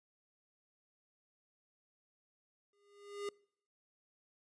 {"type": "tone with exponential growth", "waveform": "square", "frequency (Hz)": 406.6, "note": "G#4", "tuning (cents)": -37, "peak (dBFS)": -37, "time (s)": [2.73, 3.29], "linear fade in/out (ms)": 2, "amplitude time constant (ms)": 120, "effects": ["noise-tail reverb RT60 0.6 s tail -25 dB re dry", "resampled to 22050 Hz"]}